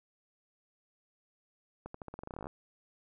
accelerating click train, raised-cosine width 1 ms, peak -28 dBFS, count 17, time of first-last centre 1.86-2.469 s, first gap 84 ms, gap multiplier 0.88, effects none

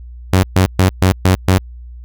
sawtooth tone bursts, 93.3 Hz, F#2, 15 cents sharp, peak -4 dBFS, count 6, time 0.33-1.58 s, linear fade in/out 0 ms, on 100 ms, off 130 ms, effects added 60 Hz sine -30 dBFS peak until 2.04 s

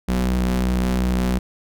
40% pulse ring-modulated tone, 62.7 Hz, B1, 27 cents sharp, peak -14 dBFS, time 0.08-1.39 s, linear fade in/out 10 ms, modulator 124 Hz, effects none

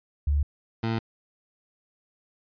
sine / 20% pulse tone pair in turn, 72.3 / 113.22 Hz, D2 / A2, -27 / +50 cents, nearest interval minor sixth, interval 777 cents, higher second, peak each -20 dBFS, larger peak neither, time 0.27-0.43 / 0.83-0.99 s, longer neither, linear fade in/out 5 ms, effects resampled to 11025 Hz

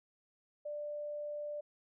sine tone, 591 Hz, D5, 11 cents sharp, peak -38 dBFS, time 0.65-1.61 s, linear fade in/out 10 ms, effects none

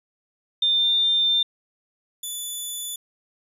sine / 10% pulse tone pair in turn, 3599 / 3482 Hz, A7 / A7, +38 / -19 cents, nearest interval minor second, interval 57 cents, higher first, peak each -17 / -21 dBFS, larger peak first, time 0.62-1.43 / 2.23-2.96 s, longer first, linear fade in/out 5 ms, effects resampled to 32000 Hz + 9-bit

